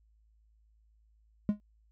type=tone with exponential decay; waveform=triangle; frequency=207.7 Hz; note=G#3; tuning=in tune; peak=-18 dBFS; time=1.49-1.6 s; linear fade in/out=0 ms; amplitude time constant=22 ms; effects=tanh soft clip ceiling -15 dBFS + added 54 Hz sine -63 dBFS peak until 1.91 s